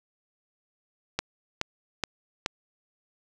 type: click train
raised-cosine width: 0.2 ms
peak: -9 dBFS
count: 4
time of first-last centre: 1.19-2.461 s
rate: 2.36 Hz
effects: none